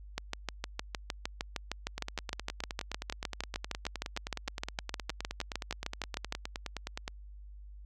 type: two click trains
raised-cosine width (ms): 0.2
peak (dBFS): -16 / -19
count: 41 / 50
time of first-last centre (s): 0.18-6.324 / 1.98-7.079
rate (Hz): 6.51 / 9.61
effects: added 50 Hz sine -46 dBFS peak until 7.85 s